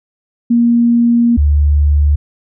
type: tone pair in turn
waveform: sine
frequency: 236 / 73.19 Hz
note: A#3 / D2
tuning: +22 / -5 cents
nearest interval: octave + minor sixth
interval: 2027 cents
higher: first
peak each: -7 dBFS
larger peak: neither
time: 0.5-1.37 / 1.37-2.16 s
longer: first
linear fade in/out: 10 ms
effects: none

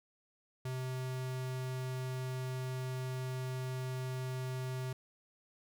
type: tone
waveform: square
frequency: 129 Hz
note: C3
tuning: 24 cents flat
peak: -37 dBFS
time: 0.65-4.93 s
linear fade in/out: 5 ms
effects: none

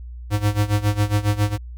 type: tone with tremolo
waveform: square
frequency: 103.83 Hz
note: G#2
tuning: in tune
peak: -15 dBFS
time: 0.3-1.58 s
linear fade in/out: 50 ms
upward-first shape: sine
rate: 7.3 Hz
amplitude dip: 85%
effects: added 60 Hz sine -32 dBFS peak until 1.77 s

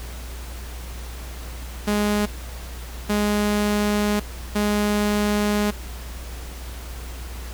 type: tone bursts at uneven times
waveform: sawtooth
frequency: 207.7 Hz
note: G#3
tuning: in tune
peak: -15 dBFS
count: 3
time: 1.87-2.26 / 3.09-4.2 / 4.55-5.71 s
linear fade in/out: 10 ms
effects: added 60 Hz sine -32 dBFS peak until 7.53 s + pink hiss -40 dBFS RMS until 7.53 s

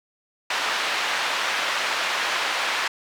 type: band-pass noise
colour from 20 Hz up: pink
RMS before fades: -25 dBFS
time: 0.5-2.88 s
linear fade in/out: 5 ms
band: 1000 to 3700 Hz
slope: 12 dB/octave
effects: none

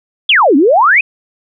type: exponential two-way sweep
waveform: sine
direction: down then up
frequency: 3566 to 256.1 to 2627 Hz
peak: -5 dBFS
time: 0.29-1.01 s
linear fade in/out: 5 ms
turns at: 0.56 s
effects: none

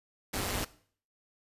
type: noise with amplitude modulation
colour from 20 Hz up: pink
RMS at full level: -30 dBFS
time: 0.33-0.65 s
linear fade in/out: 10 ms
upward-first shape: sine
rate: 194 Hz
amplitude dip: 70%
effects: noise-tail reverb RT60 0.5 s tail -18 dB re dry + resampled to 32000 Hz

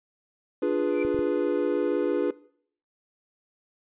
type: chord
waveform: triangle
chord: D diminished seventh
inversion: none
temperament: equal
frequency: 293.7 / 349.2 / 415.3 / 493.9 Hz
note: D4 / F4 / Ab4 / Cb5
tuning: 0 / 0 / 0 / 0 cents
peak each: -26 dBFS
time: 0.62-2.31 s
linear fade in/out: 5 ms
type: tone with exponential growth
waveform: sine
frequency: 2349 Hz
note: D7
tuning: in tune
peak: -32 dBFS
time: 0.85-1.03 s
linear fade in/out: 5 ms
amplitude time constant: 38 ms
type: clicks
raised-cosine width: 5 ms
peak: -27 dBFS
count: 3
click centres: 1.05 / 1.146 / 1.191 s
effects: noise-tail reverb RT60 0.6 s tail -20 dB re dry + resampled to 8000 Hz

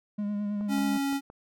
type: tone with vibrato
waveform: triangle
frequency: 206 Hz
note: G#3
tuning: 14 cents flat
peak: -26 dBFS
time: 0.18-0.98 s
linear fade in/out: 10 ms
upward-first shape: sine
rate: 9.3 Hz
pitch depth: 24 cents each way
type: click train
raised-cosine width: 1 ms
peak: -32 dBFS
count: 5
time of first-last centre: 0.61-1.301 s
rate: 5.79 Hz
type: tone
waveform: square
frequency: 277.2 Hz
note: C#4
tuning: in tune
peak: -27 dBFS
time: 0.68-1.21 s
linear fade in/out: 50 ms
effects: none

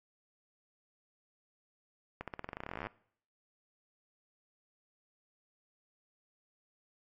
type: accelerating click train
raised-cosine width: 0.5 ms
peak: -24 dBFS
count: 24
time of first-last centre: 2.21-2.869 s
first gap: 67 ms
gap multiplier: 0.91
effects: noise-tail reverb RT60 0.6 s tail -21 dB re dry + MP3 48 kbps

